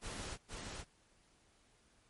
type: noise with echo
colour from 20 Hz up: pink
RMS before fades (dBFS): -44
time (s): 0.01-0.38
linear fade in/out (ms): 50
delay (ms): 470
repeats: 1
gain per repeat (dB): -2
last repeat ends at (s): 0.85
effects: pink hiss -70 dBFS RMS until 2.09 s + MP3 48 kbps